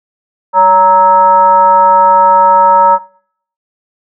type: tone with frequency modulation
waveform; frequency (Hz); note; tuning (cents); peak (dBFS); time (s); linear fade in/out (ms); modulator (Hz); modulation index
sine; 932.3; A#5; 0; -3; 0.53-2.99; 50; 368; 0.68
effects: noise-tail reverb RT60 0.6 s tail -21 dB re dry + high-pass 200 Hz 12 dB/octave